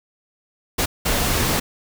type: noise bursts at uneven times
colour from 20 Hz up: pink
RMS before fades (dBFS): -20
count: 2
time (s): 0.78-0.86 / 1.05-1.6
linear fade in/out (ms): 10
effects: none